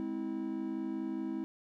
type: chord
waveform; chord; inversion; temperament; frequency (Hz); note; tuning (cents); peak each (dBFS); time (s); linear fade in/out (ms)
triangle; Ab augmented; none; just; 207.7 / 259.6 / 324.5; Ab3 / C4 / E4; 0 / -13 / -27; -39 / -37 / -35; 0-1.44; 0
effects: none